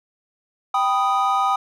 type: chord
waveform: triangle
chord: G augmented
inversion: none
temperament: equal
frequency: 784 / 987.8 / 1244.5 Hz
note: G5 / B5 / D#6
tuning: 0 / 0 / 0 cents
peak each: -19 / -23 / -18 dBFS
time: 0.74-1.56 s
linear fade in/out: 5 ms
effects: none